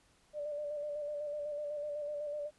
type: tone with vibrato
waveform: sine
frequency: 590 Hz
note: D5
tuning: 8 cents sharp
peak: -36 dBFS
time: 0.33-2.51 s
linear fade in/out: 50 ms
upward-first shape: square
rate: 8 Hz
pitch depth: 28 cents each way
effects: pink hiss -68 dBFS RMS until 2.58 s + resampled to 24000 Hz